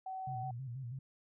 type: tone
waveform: sine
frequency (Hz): 757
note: F#5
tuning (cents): +39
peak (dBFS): -39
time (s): 0.06-0.51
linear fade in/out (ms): 5
type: tone with vibrato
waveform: sine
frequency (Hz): 125.8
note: B2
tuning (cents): +32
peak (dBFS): -40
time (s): 0.27-0.99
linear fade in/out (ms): 5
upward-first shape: square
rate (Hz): 6.2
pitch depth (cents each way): 100
effects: none